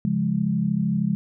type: chord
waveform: sine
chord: Db major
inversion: none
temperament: equal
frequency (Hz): 138.59 / 174.61 / 207.7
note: Db3 / F3 / Ab3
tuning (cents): 0 / 0 / 0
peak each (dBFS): -27 / -24 / -23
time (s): 0.05-1.15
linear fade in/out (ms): 0
effects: none